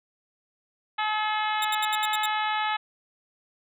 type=harmonic tone; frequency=428.1 Hz; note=A4; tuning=47 cents flat; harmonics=2 / 3 / 4 / 5 / 6 / 7 / 8 / 9; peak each=-27 / -31 / -33 / -35 / -37 / -38 / -39 / -40 dBFS; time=0.98-2.77 s; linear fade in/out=10 ms
type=tone bursts; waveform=sawtooth; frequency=3706 Hz; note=A#7; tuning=11 cents flat; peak=-24 dBFS; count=7; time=1.62-2.259 s; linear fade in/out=2 ms; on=27 ms; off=75 ms
effects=none